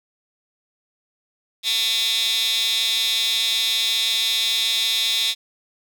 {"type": "tone with high-pass filter", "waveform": "15% pulse", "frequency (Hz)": 225.4, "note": "A3", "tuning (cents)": 42, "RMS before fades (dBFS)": -21, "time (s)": [1.63, 5.35], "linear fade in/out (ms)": 50, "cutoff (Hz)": 3500, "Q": 4.5, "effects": []}